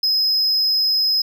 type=tone; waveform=triangle; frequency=5090 Hz; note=D#8; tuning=39 cents sharp; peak=-14 dBFS; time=0.03-1.22 s; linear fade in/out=5 ms; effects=none